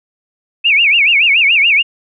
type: tone with vibrato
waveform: sine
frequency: 2489 Hz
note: D#7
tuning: in tune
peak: -7 dBFS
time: 0.64-1.83 s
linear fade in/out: 20 ms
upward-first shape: sine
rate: 7 Hz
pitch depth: 230 cents each way
effects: none